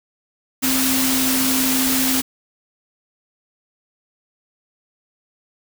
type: tone in noise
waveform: sine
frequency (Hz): 261.6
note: C4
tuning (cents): 0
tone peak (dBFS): -20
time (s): 0.62-2.22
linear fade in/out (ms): 20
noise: white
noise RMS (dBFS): -20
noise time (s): 0.62-2.22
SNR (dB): -3
effects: none